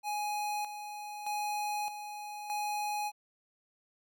square tone with tremolo, 834 Hz, G#5, 7 cents sharp, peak -33 dBFS, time 0.03-3.12 s, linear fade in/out 50 ms, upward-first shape square, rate 0.81 Hz, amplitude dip 60%, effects none

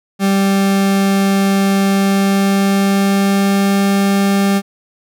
40% pulse tone with pitch glide, 196 to 197.82 Hz, G3 to G3, 0 to +16 cents, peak -10 dBFS, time 0.19-4.62 s, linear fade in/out 50 ms, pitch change +16 cents, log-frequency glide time 1.87-3.8 s, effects none

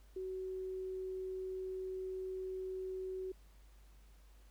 sine tone, 375 Hz, F#4, 23 cents sharp, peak -39 dBFS, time 0.16-3.32 s, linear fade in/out 5 ms, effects added 50 Hz sine -58 dBFS peak until 4.5 s + pink hiss -70 dBFS RMS until 4.5 s

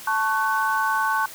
sine chord, F# minor, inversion first, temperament equal with one note detuned, 880 / 1108.7 / 1505.8 Hz, A5 / C#6 / F#6, 0 / 0 / +30 cents, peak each -24 dBFS, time 0.07-1.26 s, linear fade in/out 5 ms, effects white hiss -40 dBFS RMS until 1.34 s

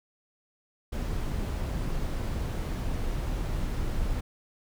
brown noise, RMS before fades -30 dBFS, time 0.92-4.21 s, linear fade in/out 10 ms, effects none

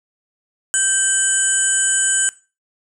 sine tone cluster, 1563 / 3026 / 6970 / 8010 / 9640 Hz, G6 / F#7 / A8 / B8 / D9, -6 / +38 / -17 / +23 / +44 cents, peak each -21 / -27 / -20 / -18 / -26 dBFS, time 0.74-2.29 s, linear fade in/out 0 ms, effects noise-tail reverb RT60 0.3 s tail -18 dB re dry

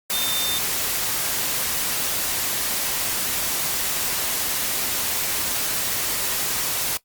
sine tone in noise, 3600 Hz, A7, 39 cents sharp, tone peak -25 dBFS, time 0.13-0.58 s, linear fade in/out 0 ms, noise white, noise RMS -24 dBFS, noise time 0.1-6.97 s, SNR -4 dB, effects noise-tail reverb RT60 0.1 s tail -18 dB re dry + Opus 48 kbps

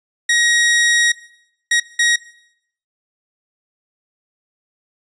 sawtooth tone bursts at uneven times, 1890 Hz, A#6, 23 cents sharp, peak -9 dBFS, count 3, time 0.29-1.12 / 1.71-1.8 / 1.99-2.16 s, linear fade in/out 5 ms, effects noise-tail reverb RT60 0.7 s tail -18 dB re dry + resampled to 22050 Hz

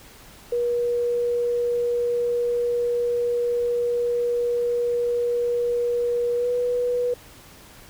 sine tone with pitch glide, 480 to 489.2 Hz, B4 to B4, -49 to -16 cents, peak -20 dBFS, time 0.52-7.14 s, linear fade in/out 5 ms, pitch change +33 cents, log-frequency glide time 6.36-6.48 s, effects pink hiss -47 dBFS RMS until 7.89 s

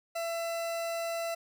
40% pulse tone, 670 Hz, E5, 28 cents sharp, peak -31 dBFS, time 0.15-1.35 s, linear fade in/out 10 ms, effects none

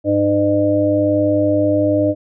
harmonic tone with a mistuned harmonic, 101 Hz, G#2, 48 cents flat, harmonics 1 / 3 / 5 / 6, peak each -22 / -16 / -22 / -16 dBFS, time 0.04-2.15 s, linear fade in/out 50 ms, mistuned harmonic 1, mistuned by +27 cents, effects none

